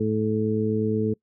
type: harmonic tone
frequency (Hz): 108.4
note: A2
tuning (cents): -25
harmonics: 1 / 2 / 3 / 4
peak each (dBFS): -28 / -25 / -30 / -25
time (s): 0-1.14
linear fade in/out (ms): 10
effects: noise-tail reverb RT60 0.1 s tail -24 dB re dry